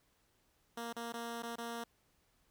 10% pulse tone with dropouts, 233.4 Hz, A#3, 2 cents sharp, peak -32 dBFS, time 0.77-1.84 s, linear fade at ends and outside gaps 5 ms, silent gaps 0.928-0.963 / 1.124-1.138 / 1.424-1.432 / 1.558-1.582 s, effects pink hiss -74 dBFS RMS until 2.5 s

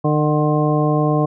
harmonic tone with a mistuned harmonic, 151.2 Hz, D#3, 49 cents flat, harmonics 1 / 2 / 3 / 4 / 5 / 7, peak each -17 / -20 / -22 / -23 / -24 / -25 dBFS, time 0.04-1.26 s, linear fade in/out 10 ms, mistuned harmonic 5, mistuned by -22 cents, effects none

